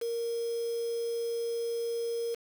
sine tone with quantisation, 466.2 Hz, A#4, in tune, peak -30 dBFS, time 0.01-2.35 s, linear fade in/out 10 ms, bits 7, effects none

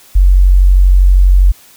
sine tone, 46.25 Hz, F#1, in tune, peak -3 dBFS, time 0.15-1.52 s, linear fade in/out 10 ms, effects white hiss -42 dBFS RMS until 1.76 s

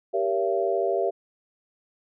sine chord, G diminished seventh, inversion none, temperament just, 392 / 470.4 / 564.5 / 677.4 Hz, G4 / Bb4 / Db5 / Fb5, 0 / +16 / +31 / +47 cents, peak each -26 / -29 / -29 / -26 dBFS, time 0.13-1.11 s, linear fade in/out 20 ms, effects none

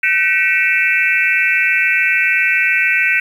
sine tone cluster, 1523 / 1927 / 2223 / 2390 / 2647 Hz, F#6 / B6 / C#7 / D7 / E7, +50 / -43 / +4 / +30 / +7 cents, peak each -18 dBFS, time 0.03-3.2 s, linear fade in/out 5 ms, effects 7-bit

